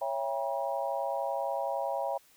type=chord; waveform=sine; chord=C# diminished seventh; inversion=none; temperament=just; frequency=554.4 / 665.2 / 798.3 / 957.9 Hz; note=C#5 / E5 / G5 / Bb5; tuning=0 / +16 / +31 / +47 cents; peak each=-34 / -35 / -35 / -37 dBFS; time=0.01-2.18 s; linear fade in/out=10 ms; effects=white hiss -62 dBFS RMS until 2.36 s